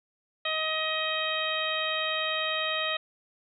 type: harmonic tone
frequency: 630 Hz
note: D#5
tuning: 21 cents sharp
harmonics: 1 / 2 / 3 / 4 / 5 / 6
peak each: -34 / -34 / -34 / -34 / -34 / -34 dBFS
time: 0.45-2.97 s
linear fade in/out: 5 ms
effects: none